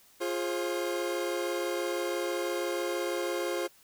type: chord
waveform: 40% pulse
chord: F minor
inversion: none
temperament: equal with one note detuned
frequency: 349.2 / 415.3 / 532.7 Hz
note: F4 / Ab4 / C5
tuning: 0 / 0 / +31 cents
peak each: -32 / -36 / -33 dBFS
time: 0.2-3.68 s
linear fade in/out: 20 ms
effects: white hiss -60 dBFS RMS until 3.83 s